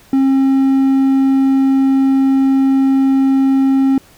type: tone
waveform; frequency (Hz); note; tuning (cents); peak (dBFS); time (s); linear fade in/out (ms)
triangle; 268.8; C4; +47; -7; 0.13-3.98; 2
effects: pink hiss -46 dBFS RMS until 4.17 s